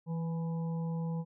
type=harmonic tone with a mistuned harmonic; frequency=164.81 Hz; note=E3; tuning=in tune; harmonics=1 / 3 / 5 / 6; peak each=-32 / -45 / -50 / -53 dBFS; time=0.06-1.25 s; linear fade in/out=50 ms; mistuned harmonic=5; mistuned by=+29 cents; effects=none